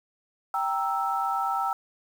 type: chord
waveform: sine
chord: E diminished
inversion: first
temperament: equal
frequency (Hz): 784 / 932.3 / 1318.5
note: G5 / Bb5 / E6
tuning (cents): 0 / 0 / 0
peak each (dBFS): -28 / -31 / -28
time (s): 0.54-1.73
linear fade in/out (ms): 2
effects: 8-bit